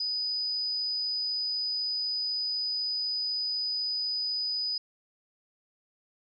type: tone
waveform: sine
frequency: 4978 Hz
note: D#8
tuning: in tune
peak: -28 dBFS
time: 0-4.78 s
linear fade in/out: 5 ms
effects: none